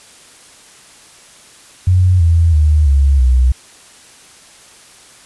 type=tone with pitch steps; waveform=sine; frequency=91.4 / 83.33 / 75.98 / 69.27 / 63.15 Hz; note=F#2 / E2 / D#2 / C#2 / B1; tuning=-21 / +19 / -41 / -1 / +39 cents; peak=-7 dBFS; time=1.87-3.52 s; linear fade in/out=5 ms; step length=330 ms; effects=white hiss -42 dBFS RMS until 5.25 s + resampled to 24000 Hz